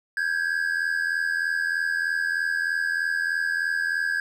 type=tone pair together; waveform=triangle; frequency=1583.8 / 1667 Hz; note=G6 / G#6; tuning=+17 / +6 cents; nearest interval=minor second; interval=89 cents; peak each=-24 dBFS; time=0.17-4.2 s; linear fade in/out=2 ms; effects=none